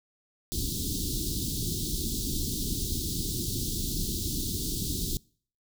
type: band-stop noise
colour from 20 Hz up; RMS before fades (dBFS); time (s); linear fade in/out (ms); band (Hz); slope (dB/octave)
pink; -31; 0.52-5.17; 0; 370 to 3600; 48
effects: noise-tail reverb RT60 0.5 s tail -25 dB re dry